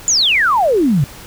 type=exponential sweep; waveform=sine; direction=down; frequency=7230 to 129.1 Hz; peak=-10 dBFS; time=0.08-1.04 s; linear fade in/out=0 ms; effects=pink hiss -36 dBFS RMS until 1.26 s